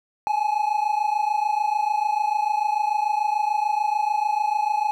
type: tone pair together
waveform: triangle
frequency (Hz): 830.6 / 857.4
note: G#5 / A5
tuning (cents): 0 / -45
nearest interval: minor second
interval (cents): 55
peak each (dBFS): -21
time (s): 0.27-4.91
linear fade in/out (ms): 0
effects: none